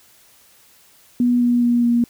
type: tone with pitch steps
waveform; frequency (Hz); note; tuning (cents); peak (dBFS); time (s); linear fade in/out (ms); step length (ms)
sine; 243.8 / 241.7 / 239.6 / 237.5; B3 / B3 / A#3 / A#3; -22 / -37 / +48 / +33; -13; 1.2-2.04; 2; 210
effects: white hiss -52 dBFS RMS until 2.09 s